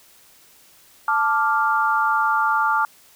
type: chord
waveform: sine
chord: D minor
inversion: second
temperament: equal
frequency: 880 / 1174.7 / 1396.9 Hz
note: A5 / D6 / F6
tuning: 0 / 0 / 0 cents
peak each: -21 dBFS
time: 1.08-2.85 s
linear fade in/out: 2 ms
effects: white hiss -52 dBFS RMS until 3.15 s